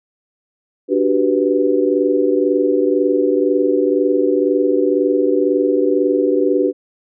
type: chord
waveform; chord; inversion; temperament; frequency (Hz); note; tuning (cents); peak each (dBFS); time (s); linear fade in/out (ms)
sine; G major seventh; second; equal; 293.7 / 370 / 392 / 493.9; D4 / F#4 / G4 / B4; 0 / 0 / 0 / 0; -18; 0.88-6.73; 50
effects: none